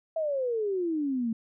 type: exponential sweep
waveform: sine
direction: down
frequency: 659.3 to 220 Hz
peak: -26 dBFS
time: 0.16-1.33 s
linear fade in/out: 5 ms
effects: none

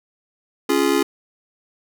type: chord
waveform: square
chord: Db major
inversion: none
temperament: just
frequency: 277.2 / 346.5 / 415.8 Hz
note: Db4 / F4 / Ab4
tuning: 0 / -14 / +2 cents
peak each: -21 dBFS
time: 0.69-1.03 s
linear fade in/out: 5 ms
effects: none

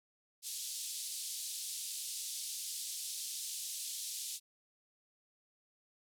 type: band-pass noise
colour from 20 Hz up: white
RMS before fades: -42 dBFS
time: 0.42-4.4 s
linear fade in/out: 50 ms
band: 3500 to 11000 Hz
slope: 24 dB/octave
effects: none

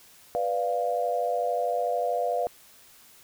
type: chord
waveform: sine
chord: B diminished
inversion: none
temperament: equal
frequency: 493.9 / 587.3 / 698.5 Hz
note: B4 / D5 / F5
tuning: 0 / 0 / 0 cents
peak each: -29 / -30 / -27 dBFS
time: 0.35-2.47 s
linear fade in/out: 0 ms
effects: white hiss -54 dBFS RMS until 3.23 s

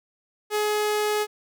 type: tone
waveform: sawtooth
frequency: 421.5 Hz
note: G#4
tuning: 26 cents sharp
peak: -18 dBFS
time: 0.5-1.27 s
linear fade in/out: 50 ms
effects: none

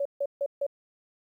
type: tone bursts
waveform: sine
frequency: 563 Hz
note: C#5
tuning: 27 cents sharp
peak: -25 dBFS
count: 4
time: 0-0.666 s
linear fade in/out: 5 ms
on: 54 ms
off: 150 ms
effects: 11-bit

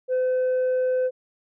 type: tone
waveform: sine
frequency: 510 Hz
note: C5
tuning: 44 cents flat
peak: -17 dBFS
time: 0.08-1.11 s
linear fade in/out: 50 ms
effects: tanh soft clip ceiling -19 dBFS

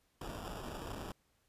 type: noise with sample-and-hold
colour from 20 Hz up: pink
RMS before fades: -44 dBFS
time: 0.21-1.12 s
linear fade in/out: 5 ms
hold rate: 2100 Hz
effects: pink hiss -75 dBFS RMS until 1.48 s + resampled to 32000 Hz

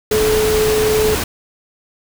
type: tone in noise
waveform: sine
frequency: 430.8 Hz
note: A4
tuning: 37 cents flat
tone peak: -13 dBFS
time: 0.11-1.15 s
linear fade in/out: 5 ms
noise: pink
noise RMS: -20 dBFS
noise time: 0.11-1.24 s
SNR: +4 dB
effects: none

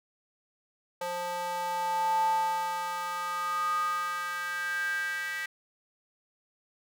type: tone with high-pass filter sweep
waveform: square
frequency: 176.3 Hz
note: F3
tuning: 17 cents sharp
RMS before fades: -31 dBFS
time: 1.01-5.46 s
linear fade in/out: 5 ms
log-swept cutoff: 670 to 1800 Hz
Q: 9.3
effects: none

